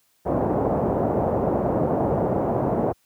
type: low-pass noise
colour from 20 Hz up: white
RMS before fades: -22 dBFS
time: 0.25-2.93 s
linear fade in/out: 20 ms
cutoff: 710 Hz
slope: 24 dB/octave
effects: white hiss -65 dBFS RMS until 3.05 s + high-pass 80 Hz 12 dB/octave